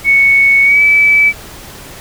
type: tone with pitch glide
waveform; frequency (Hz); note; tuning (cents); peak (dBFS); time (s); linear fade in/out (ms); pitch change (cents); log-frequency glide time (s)
sine; 2217 to 2302; C#7 to D7; 0 to -35; -5; 0.04-1.33; 50; +65; 0.63-0.82
effects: pink hiss -32 dBFS RMS until 2 s